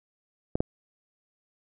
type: clicks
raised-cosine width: 2 ms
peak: -13 / -11 dBFS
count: 2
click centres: 0.555 / 0.605 s
effects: none